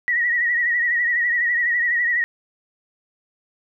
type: tone with vibrato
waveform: sine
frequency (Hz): 1911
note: A#6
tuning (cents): +43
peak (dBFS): -17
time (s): 0.08-2.24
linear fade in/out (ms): 0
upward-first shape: triangle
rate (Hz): 12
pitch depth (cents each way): 69
effects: none